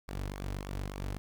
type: tone with flanger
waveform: sawtooth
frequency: 48.33 Hz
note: G1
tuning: 24 cents flat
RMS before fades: -38 dBFS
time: 0.08-1.18 s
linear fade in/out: 0 ms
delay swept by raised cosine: 0.24 to 5.74 ms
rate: 3.5 Hz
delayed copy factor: -0.5
effects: 11-bit